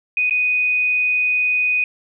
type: tone with dropouts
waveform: sine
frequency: 2489 Hz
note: D#7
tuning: in tune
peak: -15 dBFS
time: 0.17-1.84 s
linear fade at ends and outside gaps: 2 ms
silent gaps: 0.297-0.308 s
effects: none